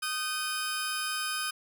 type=tone cluster; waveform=25% pulse; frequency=1237 / 1537 / 5060 Hz; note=D#6 / G6 / D#8; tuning=-10 / -35 / +28 cents; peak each=-31 dBFS; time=0.02-1.51 s; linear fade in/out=10 ms; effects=none